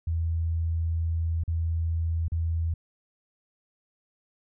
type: tone with dropouts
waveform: sine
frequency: 82.41 Hz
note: E2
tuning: in tune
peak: -24 dBFS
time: 0.07-2.74 s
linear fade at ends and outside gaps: 5 ms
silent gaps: 1.437-1.478 / 2.282-2.319 s
effects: none